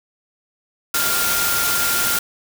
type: tone in noise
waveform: sine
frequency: 1400 Hz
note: F6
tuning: 4 cents sharp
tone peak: -23 dBFS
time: 0.94-2.19 s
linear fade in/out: 5 ms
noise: white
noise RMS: -20 dBFS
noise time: 0.94-2.19 s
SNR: -6 dB
effects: none